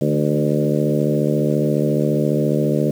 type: harmonic tone with a mistuned harmonic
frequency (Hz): 74.5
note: D2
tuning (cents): +25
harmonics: 2 / 3 / 4 / 5 / 6 / 7 / 8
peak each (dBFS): -20 / -22 / -23 / -24 / -25 / -25 / -26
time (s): 0.01-2.91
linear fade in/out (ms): 5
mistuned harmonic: 3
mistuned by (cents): -31
effects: 7-bit